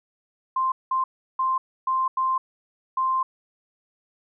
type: tone bursts at uneven times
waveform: sine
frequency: 1046.5 Hz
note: C6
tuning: in tune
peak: -20 dBFS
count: 6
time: 0.56-0.72 / 0.91-1.04 / 1.39-1.58 / 1.87-2.08 / 2.17-2.38 / 2.97-3.23 s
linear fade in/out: 5 ms
effects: none